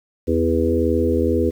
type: harmonic tone with a mistuned harmonic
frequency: 82 Hz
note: E2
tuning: 9 cents flat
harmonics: 1 / 3 / 4 / 5 / 6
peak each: -22 / -22 / -22 / -22 / -22 dBFS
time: 0.27-1.51 s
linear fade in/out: 20 ms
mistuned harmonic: 3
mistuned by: +22 cents
effects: 8-bit